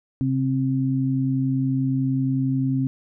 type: tone pair together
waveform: sine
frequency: 133.8 / 264.8 Hz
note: C3 / C4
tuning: +39 / +21 cents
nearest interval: octave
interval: 1182 cents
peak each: -22 dBFS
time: 0.21-2.87 s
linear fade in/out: 0 ms
effects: none